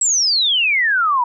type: exponential sweep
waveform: sine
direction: down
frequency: 7902 to 940 Hz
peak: -13 dBFS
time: 0.01-1.24 s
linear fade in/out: 5 ms
effects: none